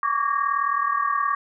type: tone cluster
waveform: sine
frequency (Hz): 1118 / 1157 / 1641 / 1848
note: C#6 / D6 / G#6 / A#6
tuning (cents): +14 / -26 / -21 / -16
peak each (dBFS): -24 / -23 / -32 / -32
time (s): 0.03-1.35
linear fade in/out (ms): 2
effects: none